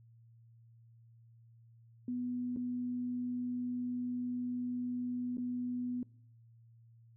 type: tone with dropouts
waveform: sine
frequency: 246.9 Hz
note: B3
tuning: in tune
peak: -34 dBFS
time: 2.08-6.03 s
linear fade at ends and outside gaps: 2 ms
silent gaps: 2.563-2.57 / 5.371-5.381 s
effects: noise-tail reverb RT60 0.6 s tail -23 dB re dry + added 115 Hz sine -58 dBFS peak until 7.16 s